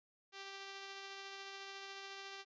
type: tone with tremolo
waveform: 5% pulse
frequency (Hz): 392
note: G4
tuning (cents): 0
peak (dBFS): -35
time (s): 0.32-2.45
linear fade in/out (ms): 50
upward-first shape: triangle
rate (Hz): 14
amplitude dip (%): 25
effects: resampled to 16000 Hz